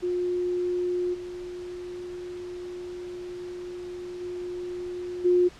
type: tone with level steps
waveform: sine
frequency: 357.3 Hz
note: F4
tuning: 40 cents sharp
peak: -24 / -34 / -31 / -17 dBFS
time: 0.02-5.49 s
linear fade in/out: 20 ms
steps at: 1.13 / 4.2 / 5.24 s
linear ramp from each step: 20 ms
effects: pink hiss -49 dBFS RMS until 5.59 s + low-pass 6000 Hz 12 dB/octave